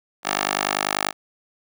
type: tone with high-pass filter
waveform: 10% pulse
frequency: 50.2 Hz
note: G1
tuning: 42 cents sharp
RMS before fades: -24 dBFS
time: 0.23-1.13 s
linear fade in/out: 50 ms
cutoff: 770 Hz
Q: 0.8
effects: none